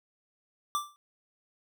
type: tone with exponential decay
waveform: square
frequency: 1174.7 Hz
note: D6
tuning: in tune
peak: -25 dBFS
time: 0.75-0.96 s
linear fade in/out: 0 ms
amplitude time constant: 45 ms
effects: none